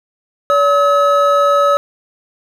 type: tone pair together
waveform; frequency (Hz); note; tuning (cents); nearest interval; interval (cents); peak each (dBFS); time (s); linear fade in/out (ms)
triangle; 571 / 1281.9; D5 / E6; -49 / -49; octave + major second; 1400; -10; 0.5-1.77; 0
effects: none